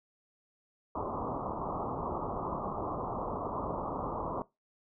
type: low-pass noise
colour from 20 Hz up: white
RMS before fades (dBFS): -36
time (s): 0.95-4.42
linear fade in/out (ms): 2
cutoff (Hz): 1200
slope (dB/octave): 96
effects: noise-tail reverb RT60 0.2 s tail -19 dB re dry